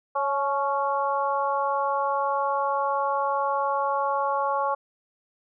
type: harmonic tone with a mistuned harmonic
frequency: 277.2 Hz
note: C#4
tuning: in tune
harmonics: 2 / 3 / 4 / 5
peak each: -28 / -27 / -26 / -36 dBFS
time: 0.15-4.75 s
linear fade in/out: 10 ms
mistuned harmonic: 3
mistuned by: +39 cents
effects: none